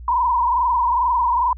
sine tone with frequency modulation, 976 Hz, B5, 21 cents flat, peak -15 dBFS, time 0.08-1.53 s, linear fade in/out 2 ms, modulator 22.3 Hz, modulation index 2.2, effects added 60 Hz sine -33 dBFS peak until 1.57 s

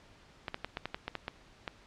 clicks, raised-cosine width 0.3 ms, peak -19 dBFS, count 10, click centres 0.482 / 0.544 / 0.646 / 0.771 / 0.856 / 0.945 / 1.08 / 1.153 / 1.281 / 1.678 s, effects pink hiss -59 dBFS RMS until 1.86 s + low-pass 5000 Hz 12 dB/octave

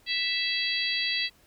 harmonic tone, 659.3 Hz, E5, in tune, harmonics 3 / 4 / 5 / 6 / 7, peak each -32 / -32 / -32 / -32 / -32 dBFS, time 0.06-1.3 s, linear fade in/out 50 ms, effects pink hiss -61 dBFS RMS until 1.46 s

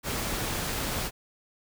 pink noise, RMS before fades -31 dBFS, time 0.03-1.11 s, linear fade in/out 50 ms, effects none

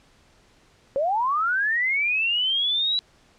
sine linear sweep, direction up, 523.3 to 3951 Hz, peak -20 dBFS, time 0.96-2.99 s, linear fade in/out 0 ms, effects pink hiss -58 dBFS RMS until 3.38 s + low-pass 7000 Hz 12 dB/octave

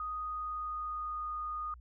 sine tone with pitch glide, 1244.5 to 1230.9 Hz, D#6 to D#6, 0 to -19 cents, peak -35 dBFS, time 0-1.74 s, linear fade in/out 2 ms, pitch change -19 cents, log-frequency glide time 0.15-1.32 s, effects added 60 Hz sine -50 dBFS peak until 1.8 s

